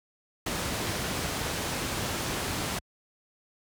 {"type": "low-pass noise", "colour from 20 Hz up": "pink", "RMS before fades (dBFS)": -31, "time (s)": [0.46, 2.79], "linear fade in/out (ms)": 5, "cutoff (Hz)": 11000, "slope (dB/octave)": 12, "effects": ["high-pass 60 Hz 12 dB/octave"]}